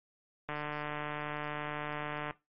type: click train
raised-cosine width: 0.5 ms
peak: -22 dBFS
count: 272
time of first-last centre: 0.49-2.309 s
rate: 149 Hz
effects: noise-tail reverb RT60 0.2 s tail -17 dB re dry + MP3 32 kbps